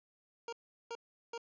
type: tone bursts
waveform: 25% pulse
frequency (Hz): 466.2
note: A#4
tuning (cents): 0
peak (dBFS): -36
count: 3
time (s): 0.48-1.378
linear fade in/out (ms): 2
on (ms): 46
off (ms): 380
effects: resampled to 16000 Hz + 12-bit